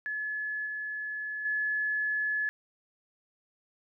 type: tone with level steps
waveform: sine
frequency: 1711 Hz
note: A6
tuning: 49 cents flat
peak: -31 / -33 / -27 dBFS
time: 0.06-2.49 s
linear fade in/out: 0 ms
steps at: 0.66 / 1.45 s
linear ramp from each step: 5 ms
effects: none